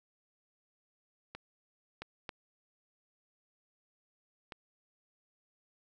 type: clicks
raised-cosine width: 0.3 ms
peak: -27 / -25 / -23 / -27 dBFS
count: 4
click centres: 1.35 / 2.02 / 2.292 / 4.522 s
effects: none